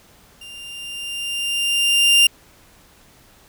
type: tone with level ramp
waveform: 40% pulse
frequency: 2794 Hz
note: F7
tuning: in tune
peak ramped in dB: -35 to -8 dBFS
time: 0.41-2.27 s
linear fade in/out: 5 ms
effects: pink hiss -51 dBFS RMS until 3.48 s